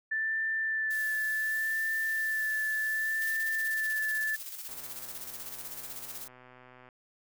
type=tone with vibrato; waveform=sine; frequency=1760 Hz; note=A6; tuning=in tune; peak=-28 dBFS; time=0.11-4.36 s; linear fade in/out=10 ms; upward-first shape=sine; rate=0.68 Hz; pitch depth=19 cents each way
type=noise; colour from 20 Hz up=blue; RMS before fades=-44 dBFS; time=0.9-3.34 s; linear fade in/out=10 ms
type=noise with tremolo; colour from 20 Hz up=blue; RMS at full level=-40 dBFS; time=3.21-6.28 s; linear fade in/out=10 ms; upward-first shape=square; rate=16 Hz; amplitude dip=45%
type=click train; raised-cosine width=0.5 ms; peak=-38 dBFS; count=278; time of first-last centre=4.69-6.888 s; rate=126 Hz
effects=none